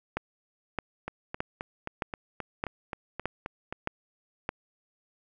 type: two click trains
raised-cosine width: 0.5 ms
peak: -19 / -14 dBFS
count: 11 / 8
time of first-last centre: 1.08-3.726 / 0.17-4.491 s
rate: 3.78 / 1.62 Hz
effects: none